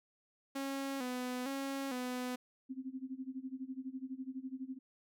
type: tone with vibrato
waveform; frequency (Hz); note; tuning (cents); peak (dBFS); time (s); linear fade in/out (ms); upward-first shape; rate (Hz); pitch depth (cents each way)
sawtooth; 261.6; C4; 0; -33; 0.55-2.36; 10; square; 1.1; 77
type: tone with tremolo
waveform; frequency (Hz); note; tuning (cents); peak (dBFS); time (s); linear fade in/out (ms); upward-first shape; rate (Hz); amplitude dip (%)
sine; 261.6; C4; 0; -37; 2.69-4.79; 20; sine; 12; 90
effects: none